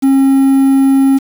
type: tone with quantisation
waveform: triangle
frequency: 270.5 Hz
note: C#4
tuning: 42 cents flat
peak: -4 dBFS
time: 0.02-1.19 s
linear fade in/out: 20 ms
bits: 5
effects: none